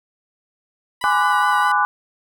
15% pulse tone with vibrato, 982 Hz, B5, 10 cents flat, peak -22 dBFS, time 1.01-1.72 s, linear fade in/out 5 ms, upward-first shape sine, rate 4.8 Hz, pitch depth 28 cents each way
sine chord, G# half-diminished seventh, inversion none, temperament equal with one note detuned, 830.6 / 1013.8 / 1174.7 / 1480 Hz, G#5 / B5 / D6 / F#6, 0 / +45 / 0 / 0 cents, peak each -20 dBFS, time 1.04-1.85 s, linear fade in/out 0 ms
effects none

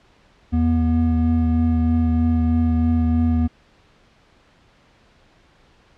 triangle tone pair together, 81.45 / 241.2 Hz, E2 / B3, -20 / -41 cents, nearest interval octave + perfect fifth, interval 1879 cents, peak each -16 dBFS, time 0.52-3.48 s, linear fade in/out 20 ms, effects pink hiss -55 dBFS RMS until 5.97 s + low-pass 4000 Hz 12 dB/octave

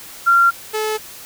sine / sawtooth tone pair in turn, 1379 / 431.9 Hz, F6 / A4, -22 / -32 cents, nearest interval octave + minor sixth, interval 2010 cents, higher first, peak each -9 / -15 dBFS, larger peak first, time 0.26-0.51 / 0.73-0.98 s, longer neither, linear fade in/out 20 ms, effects white hiss -37 dBFS RMS until 1.25 s

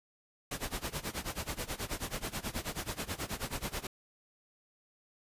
pink noise with tremolo, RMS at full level -35 dBFS, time 0.51-3.87 s, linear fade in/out 5 ms, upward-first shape sine, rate 9.3 Hz, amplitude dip 90%, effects resampled to 32000 Hz

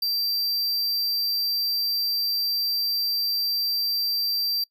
square tone, 4699 Hz, D8, in tune, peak -23 dBFS, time 0.02-4.64 s, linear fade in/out 5 ms, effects noise-tail reverb RT60 0.1 s tail -23 dB re dry

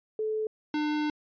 sine / square tone pair in turn, 433.6 / 300.8 Hz, A4 / D4, -25 / +42 cents, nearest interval tritone, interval 633 cents, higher first, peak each -27 dBFS, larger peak neither, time 0.19-0.47 / 0.74-1.1 s, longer second, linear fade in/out 2 ms, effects resampled to 11025 Hz

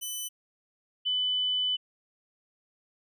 10% pulse / sine tone pair in turn, 3000 / 3000 Hz, F#7 / F#7, +23 / +23 cents, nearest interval unison, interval 0 cents, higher neither, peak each -25 dBFS, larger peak neither, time 0.01-0.29 / 1.05-1.77 s, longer second, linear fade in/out 20 ms, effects none

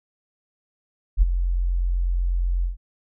sine tone with ADSR envelope, 44.11 Hz, F1, 18 cents sharp, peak -9 dBFS, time 1.17-2.77 s, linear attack 50 ms, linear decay 18 ms, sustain -10 dB, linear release 130 ms, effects none

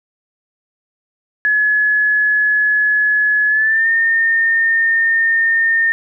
sine tone with pitch glide, 1700 to 1822 Hz, G#6 to A#6, +40 to -40 cents, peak -11 dBFS, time 1.45-5.92 s, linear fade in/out 0 ms, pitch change +120 cents, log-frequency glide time 3.48-3.89 s, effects none

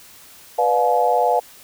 sine chord, B diminished seventh, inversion none, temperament just, 493.9 / 592.7 / 711.2 / 853.4 Hz, B4 / D5 / F5 / Ab5, 0 / +16 / +31 / +47 cents, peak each -20 / -23 / -18 / -20 dBFS, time 0.58-1.4 s, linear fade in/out 10 ms, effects white hiss -45 dBFS RMS until 1.63 s

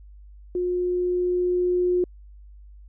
sine tone with level ramp, 358.5 Hz, F4, 45 cents sharp, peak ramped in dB -22 to -18 dBFS, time 0.55-2.04 s, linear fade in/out 2 ms, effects added 50 Hz sine -43 dBFS peak until 2.88 s

